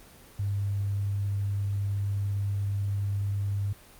sine tone, 100 Hz, G2, 35 cents sharp, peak -26 dBFS, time 0.39-3.73 s, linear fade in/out 5 ms, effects pink hiss -52 dBFS RMS until 3.99 s + Opus 24 kbps

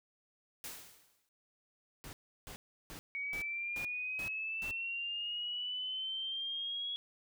white noise with exponential decay, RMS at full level -42 dBFS, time 0.64-1.29 s, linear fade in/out 1 ms, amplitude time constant 140 ms
pink noise bursts, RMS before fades -48 dBFS, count 7, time 2.04-4.71 s, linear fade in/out 0 ms, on 90 ms, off 340 ms
sine linear sweep, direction up, 2236 to 3347 Hz, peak -36 dBFS, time 3.15-6.96 s, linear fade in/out 0 ms
effects none

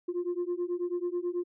sine beating tone pair, 347.9 / 357.1 Hz, F4 / F4, -7 / +39 cents, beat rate 9.2 Hz, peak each -31 dBFS, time 0.08-1.44 s, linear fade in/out 10 ms, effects tanh soft clip ceiling -25 dBFS

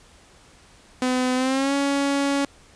sawtooth tone with pitch glide, 253.7 to 279.9 Hz, B3 to C#4, +47 to +17 cents, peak -16 dBFS, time 1.02-2.45 s, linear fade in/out 2 ms, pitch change +170 cents, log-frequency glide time 1.35-1.74 s, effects pink hiss -52 dBFS RMS until 2.75 s + resampled to 22050 Hz

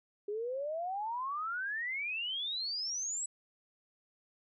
sine exponential sweep, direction up, 401.9 to 7940 Hz, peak -34 dBFS, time 0.28-3.26 s, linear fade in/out 5 ms, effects none

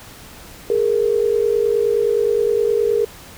sine tone pair together, 415.3 / 464.9 Hz, G#4 / A#4, 0 / -5 cents, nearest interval major second, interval 195 cents, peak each -17 dBFS, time 0.7-3.05 s, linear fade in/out 2 ms, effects pink hiss -40 dBFS RMS until 3.37 s

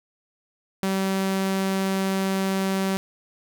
sawtooth tone, 192.3 Hz, G3, 33 cents flat, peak -18 dBFS, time 0.83-2.97 s, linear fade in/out 0 ms, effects none

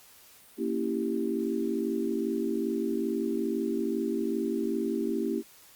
sine chord, A# diminished seventh, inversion none, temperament equal with one note detuned, 231.9 / 277.2 / 329.6 / 392 Hz, A#3 / C#4 / E4 / G4, -9 / 0 / 0 / 0 cents, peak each -32 / -34 / -32 / -32 dBFS, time 0.57-5.43 s, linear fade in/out 50 ms, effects white hiss -55 dBFS RMS until 5.75 s + Opus 48 kbps

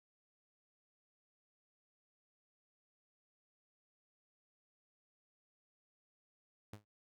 sawtooth tone with exponential decay, 104.6 Hz, G#2, 13 cents sharp, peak -40 dBFS, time 6.73-6.85 s, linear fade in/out 5 ms, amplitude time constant 24 ms, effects none

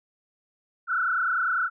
sine tone with frequency modulation, 1419 Hz, F6, 27 cents sharp, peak -22 dBFS, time 0.87-1.7 s, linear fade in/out 50 ms, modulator 30 Hz, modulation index 3.1, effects none

